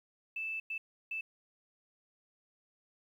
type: tone bursts at uneven times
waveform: sine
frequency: 2637 Hz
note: E7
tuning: in tune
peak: -35 dBFS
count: 3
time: 0.36-0.6 / 0.7-0.78 / 1.11-1.21 s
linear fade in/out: 5 ms
effects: 11-bit